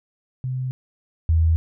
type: tone pair in turn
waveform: sine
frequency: 128.7 / 81.25 Hz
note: C3 / E2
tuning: -28 / -24 cents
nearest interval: minor sixth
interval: 796 cents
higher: first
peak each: -23 / -14 dBFS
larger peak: second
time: 0.44-0.71 / 1.29-1.56 s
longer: neither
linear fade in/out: 0 ms
effects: none